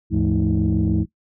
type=tone cluster; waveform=sine; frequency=75.6 / 102.7 / 168.1 / 214.5 / 319.8 Hz; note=D#2 / G#2 / E3 / A3 / D#4; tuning=-49 / -19 / +34 / -44 / +48 cents; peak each=-22 dBFS; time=0.1-1.06 s; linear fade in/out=50 ms; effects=noise-tail reverb RT60 0.1 s tail -18 dB re dry + tanh soft clip ceiling -10 dBFS